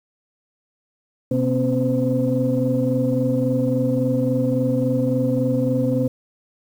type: tone cluster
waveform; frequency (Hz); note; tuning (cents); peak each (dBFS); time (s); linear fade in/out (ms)
sine; 127 / 245.1 / 268.7 / 512; B2 / B3 / C4 / C5; +49 / -13 / +46 / -38; -22; 1.31-6.08; 5
effects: tanh soft clip ceiling -9 dBFS + 8-bit